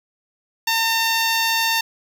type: tone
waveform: 10% pulse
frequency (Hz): 907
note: A#5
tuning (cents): -48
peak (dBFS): -9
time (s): 0.67-1.81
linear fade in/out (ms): 5
effects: none